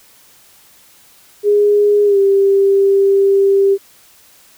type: tone with pitch glide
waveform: sine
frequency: 412.5 to 393.9 Hz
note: G#4 to G4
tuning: -12 to +8 cents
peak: -8 dBFS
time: 1.43-3.78 s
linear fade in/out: 50 ms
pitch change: -80 cents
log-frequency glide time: 2.05-2.18 s
effects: white hiss -47 dBFS RMS until 4.57 s